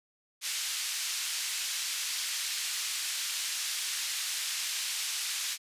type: band-pass noise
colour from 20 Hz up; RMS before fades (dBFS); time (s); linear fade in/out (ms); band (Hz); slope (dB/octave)
white; -34; 0.41-5.58; 50; 2200 to 7100; 12
effects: resampled to 32000 Hz